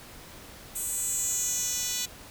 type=tone with high-pass filter sweep; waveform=10% pulse; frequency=493.9 Hz; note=B4; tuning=in tune; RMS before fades=-30 dBFS; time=0.75-2.06 s; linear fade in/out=10 ms; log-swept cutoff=9400 to 4700 Hz; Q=3.7; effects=pink hiss -47 dBFS RMS until 2.3 s